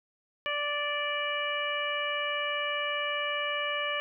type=harmonic tone; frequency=585 Hz; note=D5; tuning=7 cents flat; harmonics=1 / 2 / 3 / 4 / 5; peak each=-35 / -35 / -35 / -35 / -35 dBFS; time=0.46-4 s; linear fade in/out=0 ms; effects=none